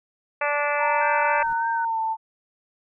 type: harmonic tone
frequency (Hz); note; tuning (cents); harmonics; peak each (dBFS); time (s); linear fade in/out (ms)
291.4; D4; -13; 2 / 3 / 4 / 5 / 6 / 7 / 8 / 9; -26 / -28 / -29 / -30 / -31 / -31 / -32 / -33; 0.41-1.43; 5
type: tone with pitch glide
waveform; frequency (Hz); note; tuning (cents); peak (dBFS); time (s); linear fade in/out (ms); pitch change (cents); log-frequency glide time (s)
sine; 920 to 889.7; A#5 to A5; -23 to +19; -22; 0.78-2.17; 50; -58; 1.84-1.99
type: tone with vibrato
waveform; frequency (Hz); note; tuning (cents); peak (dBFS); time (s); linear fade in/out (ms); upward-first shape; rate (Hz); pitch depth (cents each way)
sine; 1529; G6; -44; -28; 1.01-1.85; 5; sine; 3.3; 51
type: noise with exponential growth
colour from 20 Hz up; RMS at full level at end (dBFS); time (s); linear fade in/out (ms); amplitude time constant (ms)
brown; -41; 1.18-1.53; 2; 76
effects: none